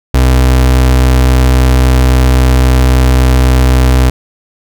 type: tone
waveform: 35% pulse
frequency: 63.7 Hz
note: C2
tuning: 46 cents flat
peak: -3 dBFS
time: 0.14-4.1 s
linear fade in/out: 5 ms
effects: none